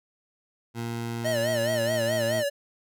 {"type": "tone with pitch glide", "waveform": "20% pulse", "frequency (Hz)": [116.8, 114.26], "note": ["A#2", "A#2"], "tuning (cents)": [4, -34], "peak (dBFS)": -25, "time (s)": [0.74, 2.44], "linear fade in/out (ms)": 50, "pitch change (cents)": -38, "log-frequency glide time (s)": [1.3, 2.14]}
{"type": "tone with vibrato", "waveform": "square", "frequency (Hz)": 602, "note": "D5", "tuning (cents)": 43, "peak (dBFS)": -25, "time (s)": [1.24, 2.5], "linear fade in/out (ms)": 20, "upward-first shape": "sine", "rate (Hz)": 4.7, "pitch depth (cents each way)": 110}
{"effects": []}